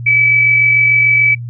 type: tone with amplitude modulation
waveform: sine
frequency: 2296 Hz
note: D7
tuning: 40 cents flat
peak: -6 dBFS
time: 0.06-1.35 s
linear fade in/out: 10 ms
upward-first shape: sine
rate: 46.8 Hz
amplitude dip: 35%
effects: noise-tail reverb RT60 0.1 s tail -24 dB re dry + added 119 Hz sine -22 dBFS peak until 1.49 s